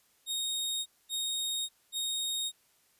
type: tone bursts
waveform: sawtooth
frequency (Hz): 3729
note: A#7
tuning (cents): 0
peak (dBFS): -28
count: 3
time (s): 0.26-2.52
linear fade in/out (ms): 50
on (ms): 600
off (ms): 230
effects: white hiss -68 dBFS RMS until 2.99 s + resampled to 32000 Hz